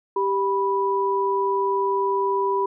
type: tone pair together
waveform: sine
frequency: 392.8 / 983.5 Hz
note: G4 / B5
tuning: +4 / -7 cents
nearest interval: octave + major third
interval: 1589 cents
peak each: -22 dBFS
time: 0.16-2.66 s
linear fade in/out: 5 ms
effects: none